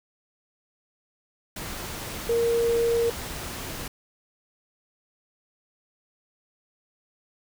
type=tone in noise; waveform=sine; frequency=466.2 Hz; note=A#4; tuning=in tune; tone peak=-20 dBFS; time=2.29-3.1 s; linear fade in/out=5 ms; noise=pink; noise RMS=-35 dBFS; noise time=1.56-3.88 s; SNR=+12 dB; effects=none